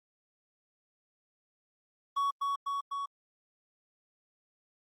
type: tone with echo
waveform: triangle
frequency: 1120 Hz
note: C#6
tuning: 18 cents sharp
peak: -25 dBFS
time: 2.16-2.31 s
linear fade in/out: 10 ms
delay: 250 ms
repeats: 3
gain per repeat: -2 dB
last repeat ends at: 3.06 s
effects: Opus 24 kbps